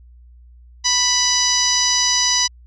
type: tone with low-pass filter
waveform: 10% pulse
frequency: 987.8 Hz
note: B5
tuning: in tune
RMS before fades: -17 dBFS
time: 0.84-2.48 s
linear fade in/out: 20 ms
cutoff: 5600 Hz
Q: 6.5
effects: added 60 Hz sine -42 dBFS peak until 2.66 s